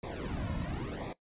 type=noise with flanger; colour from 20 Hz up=brown; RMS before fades=-37 dBFS; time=0.03-1.13 s; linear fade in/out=5 ms; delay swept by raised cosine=0.67 to 2.57 ms; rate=0.96 Hz; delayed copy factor=-0.95; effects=noise-tail reverb RT60 0.1 s tail -18 dB re dry + resampled to 8000 Hz